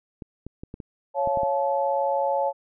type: clicks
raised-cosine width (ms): 3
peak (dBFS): -23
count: 8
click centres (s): 0.222 / 0.466 / 0.635 / 0.741 / 0.802 / 1.274 / 1.373 / 1.433
type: chord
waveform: sine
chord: Db augmented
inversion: none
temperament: just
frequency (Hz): 554.4 / 693 / 866.2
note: Db5 / F5 / A5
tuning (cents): 0 / -14 / -27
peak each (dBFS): -24 / -29 / -25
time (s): 1.14-2.53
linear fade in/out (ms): 50
effects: none